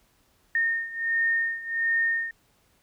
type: beating tone pair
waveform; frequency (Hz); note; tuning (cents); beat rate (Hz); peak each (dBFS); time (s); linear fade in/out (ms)
sine; 1832 / 1833.4; A#6 / A#6; -31 / -29; 1.4; -25 / -28; 0.55-2.31; 2
effects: pink hiss -65 dBFS RMS until 2.82 s

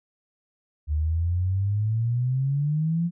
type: exponential sweep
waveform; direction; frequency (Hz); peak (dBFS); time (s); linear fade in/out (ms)
sine; up; 73.42 to 174.9; -21; 0.87-3.11; 50
effects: none

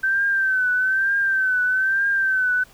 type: tone with vibrato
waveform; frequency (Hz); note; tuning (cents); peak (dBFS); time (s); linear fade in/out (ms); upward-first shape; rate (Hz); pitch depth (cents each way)
sine; 1546; G6; -24; -17; 0.03-2.64; 10; triangle; 1.1; 74
effects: pink hiss -51 dBFS RMS until 2.73 s

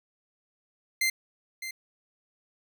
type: tone with echo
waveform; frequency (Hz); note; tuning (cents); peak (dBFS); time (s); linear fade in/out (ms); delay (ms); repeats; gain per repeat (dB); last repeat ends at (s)
sawtooth; 2083; C7; -8; -20; 1.01-1.1; 5; 610; 1; -11; 1.71
effects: none

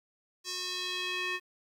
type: tone with band-pass filter sweep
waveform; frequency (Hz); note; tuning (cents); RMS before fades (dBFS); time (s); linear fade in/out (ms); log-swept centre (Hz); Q
square; 364.3; F#4; -27; -35; 0.44-1.4; 50; 5600 to 2200; 2.2
effects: 10-bit

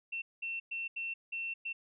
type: tone bursts at uneven times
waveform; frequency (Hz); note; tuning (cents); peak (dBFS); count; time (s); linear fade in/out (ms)
sine; 2700; E7; +41; -35; 6; 0.12-0.22 / 0.42-0.6 / 0.71-0.88 / 0.96-1.14 / 1.32-1.54 / 1.65-1.73; 10
effects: none

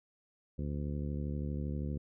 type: harmonic tone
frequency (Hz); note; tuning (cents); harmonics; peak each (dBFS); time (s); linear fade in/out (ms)
72.6; D2; -19; 1 / 2 / 3 / 4 / 5 / 6 / 7; -37 / -38 / -41 / -46 / -49 / -53 / -51; 0.58-1.98; 10
effects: none

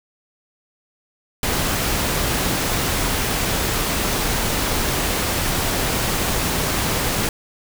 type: noise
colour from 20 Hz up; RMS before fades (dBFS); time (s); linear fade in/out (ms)
pink; -21; 1.43-7.29; 2
effects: none

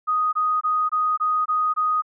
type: tone bursts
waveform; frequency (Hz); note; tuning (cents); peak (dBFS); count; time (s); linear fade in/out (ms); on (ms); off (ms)
sine; 1246; D#6; +2; -18; 7; 0.07-2.022; 20; 260; 22
effects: none

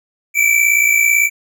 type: tone pair together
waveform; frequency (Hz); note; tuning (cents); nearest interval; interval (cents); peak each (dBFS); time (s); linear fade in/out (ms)
square; 2291 / 2349; D7 / D7; -44 / 0; unison; 44; -14; 0.34-1.3; 50
effects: none

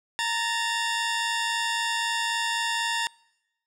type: tone pair together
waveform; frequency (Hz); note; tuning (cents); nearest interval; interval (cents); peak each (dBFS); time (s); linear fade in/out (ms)
15% pulse; 924.4 / 1745; A#5 / A6; -15 / -15; major seventh; 1100; -20 / -23; 0.19-3.07; 0
effects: noise-tail reverb RT60 0.9 s tail -26 dB re dry + low-pass 9000 Hz 12 dB/octave

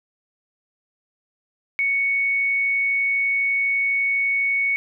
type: tone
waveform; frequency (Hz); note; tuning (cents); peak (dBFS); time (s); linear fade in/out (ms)
sine; 2222; C#7; +4; -18; 1.79-4.76; 0
effects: none

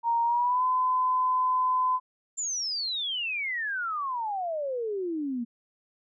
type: tone with pitch glide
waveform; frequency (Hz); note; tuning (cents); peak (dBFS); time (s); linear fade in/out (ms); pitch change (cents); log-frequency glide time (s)
sine; 932.3 to 1016.7; A#5 to B5; 0 to +50; -22; 0.03-2; 50; +150; 0.24-0.64
type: exponential sweep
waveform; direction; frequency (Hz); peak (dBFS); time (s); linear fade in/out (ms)
sine; down; 7330 to 228.7; -28; 2.37-5.45; 20
effects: none

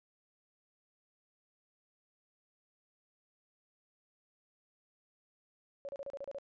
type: tone bursts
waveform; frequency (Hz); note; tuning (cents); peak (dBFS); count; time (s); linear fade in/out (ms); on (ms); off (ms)
sine; 558; C#5; +11; -39; 8; 5.85-6.385; 0; 38; 33
effects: resampled to 16000 Hz

